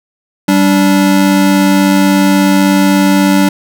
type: tone pair together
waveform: square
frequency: 193.5 / 289.9 Hz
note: G3 / D4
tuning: -22 / -22 cents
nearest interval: perfect fifth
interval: 700 cents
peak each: -10 dBFS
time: 0.48-3.49 s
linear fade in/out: 5 ms
effects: none